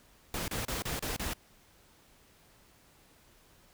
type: noise bursts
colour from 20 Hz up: pink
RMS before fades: -35 dBFS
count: 6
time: 0.34-1.335 s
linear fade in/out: 2 ms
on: 140 ms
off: 31 ms
effects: pink hiss -62 dBFS RMS until 3.73 s